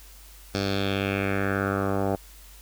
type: tone with low-pass filter sweep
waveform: 10% pulse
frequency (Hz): 98.3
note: G2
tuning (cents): +5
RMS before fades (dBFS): -26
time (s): 0.54-2.16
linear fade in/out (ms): 10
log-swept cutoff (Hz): 5100 to 800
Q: 3.1
effects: added 49 Hz sine -47 dBFS peak until 2.61 s + white hiss -51 dBFS RMS until 2.61 s